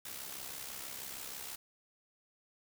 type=noise with amplitude modulation; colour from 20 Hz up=white; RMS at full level=-42 dBFS; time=0.05-1.56 s; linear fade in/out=5 ms; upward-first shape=sine; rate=66.3 Hz; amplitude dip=55%; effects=none